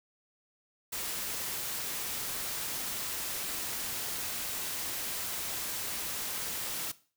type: noise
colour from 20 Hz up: white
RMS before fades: -36 dBFS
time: 0.92-6.92 s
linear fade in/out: 10 ms
effects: noise-tail reverb RT60 0.4 s tail -18 dB re dry